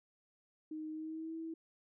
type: tone with pitch glide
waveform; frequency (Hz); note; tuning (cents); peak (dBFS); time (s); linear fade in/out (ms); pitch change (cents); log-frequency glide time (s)
sine; 311.1 to 325.2; D#4 to E4; 0 to -23; -40; 0.71-1.54; 5; +77; 0.91-1.35
effects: none